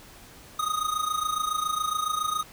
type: tone with amplitude modulation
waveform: square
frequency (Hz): 1244.5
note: D#6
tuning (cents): 0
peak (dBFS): -23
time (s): 0.59-2.43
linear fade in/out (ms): 5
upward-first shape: sine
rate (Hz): 27.2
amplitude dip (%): 75
effects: pink hiss -49 dBFS RMS until 2.52 s